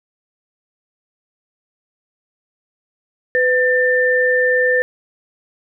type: tone pair together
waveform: sine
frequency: 502 / 1788.9 Hz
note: B4 / A6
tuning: +28 / +28 cents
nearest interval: octave + minor seventh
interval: 2200 cents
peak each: -15 dBFS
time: 3.35-4.82 s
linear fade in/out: 0 ms
effects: none